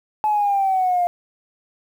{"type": "exponential sweep", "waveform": "sine", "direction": "down", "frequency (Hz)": [860, 698.5], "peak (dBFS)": -15, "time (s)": [0.24, 1.07], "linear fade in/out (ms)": 0, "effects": ["tanh soft clip ceiling -11 dBFS", "8-bit"]}